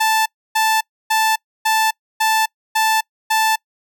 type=tone bursts; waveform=sawtooth; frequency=880 Hz; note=A5; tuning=in tune; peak=-10 dBFS; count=7; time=0-3.56 s; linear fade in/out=10 ms; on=260 ms; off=290 ms; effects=noise-tail reverb RT60 0.1 s tail -25 dB re dry